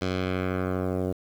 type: tone with low-pass filter sweep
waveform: 10% pulse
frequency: 92.5 Hz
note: F#2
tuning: in tune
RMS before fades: -28 dBFS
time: 0.01-1.13 s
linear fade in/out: 10 ms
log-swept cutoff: 5100 to 550 Hz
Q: 1.2
effects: 8-bit